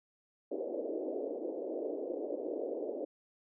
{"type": "band-pass noise", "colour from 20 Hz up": "white", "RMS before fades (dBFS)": -38, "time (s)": [0.51, 3.05], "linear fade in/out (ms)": 5, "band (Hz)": [290, 580], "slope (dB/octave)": 48, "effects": []}